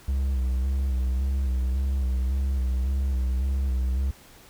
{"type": "tone with vibrato", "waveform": "triangle", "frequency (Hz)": 65.41, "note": "C2", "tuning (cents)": 0, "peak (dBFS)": -20, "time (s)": [0.08, 4.11], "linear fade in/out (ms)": 5, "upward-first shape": "square", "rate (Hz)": 1.8, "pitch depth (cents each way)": 47, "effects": ["pink hiss -51 dBFS RMS until 4.49 s"]}